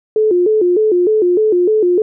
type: tone with vibrato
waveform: sine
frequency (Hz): 392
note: G4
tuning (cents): 0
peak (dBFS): -9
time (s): 0.16-2.02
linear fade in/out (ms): 2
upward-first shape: square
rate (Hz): 3.3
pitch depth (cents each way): 170
effects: none